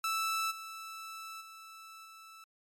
sawtooth tone with level steps, 1318.5 Hz, E6, in tune, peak -27 / -39 / -45 / -47 dBFS, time 0.04-2.44 s, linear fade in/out 2 ms, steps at 0.5 / 1.4 / 2.04 s, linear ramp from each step 20 ms, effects MP3 64 kbps

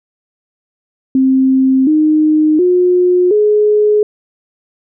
sine tone with pitch steps, 263.6 / 308.1 / 360.1 / 420.9 Hz, C4 / D#4 / F#4 / G#4, +13 / -17 / -47 / +23 cents, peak -7 dBFS, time 1.15-4.03 s, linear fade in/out 2 ms, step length 720 ms, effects none

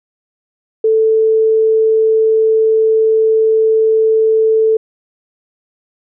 sine tone, 441.3 Hz, A4, 5 cents sharp, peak -8 dBFS, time 0.84-4.77 s, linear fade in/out 5 ms, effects none

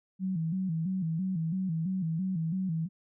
sine tone with vibrato, 174.61 Hz, F3, in tune, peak -28 dBFS, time 0.19-2.89 s, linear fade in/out 50 ms, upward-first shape square, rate 3 Hz, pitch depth 130 cents each way, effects none

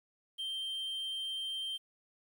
triangle tone, 3146 Hz, G7, 6 cents sharp, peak -34 dBFS, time 0.38-1.78 s, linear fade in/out 20 ms, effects 10-bit

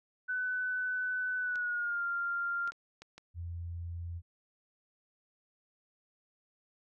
sine tone with pitch glide, 1502 to 1393.3 Hz, F#6 to F6, +26 to -4 cents, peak -31 dBFS, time 0.28-2.71 s, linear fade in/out 20 ms, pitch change -130 cents, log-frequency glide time 1.39-2.04 s
clicks, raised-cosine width 0.2 ms, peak -32 dBFS, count 5, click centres 1.557 / 2.676 / 2.72 / 3.02 / 3.18 s
sine tone, 85.5 Hz, F2, 36 cents flat, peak -37 dBFS, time 3.34-4.22 s, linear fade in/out 50 ms
effects none

